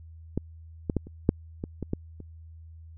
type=clicks; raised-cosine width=3 ms; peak=-14 / -13 / -12 / -29 / -6 / -18 / -19 / -14 / -29 dBFS; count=9; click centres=0.376 / 0.898 / 0.967 / 1.07 / 1.291 / 1.639 / 1.827 / 1.934 / 2.203 s; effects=added 81 Hz sine -44 dBFS peak until 2.97 s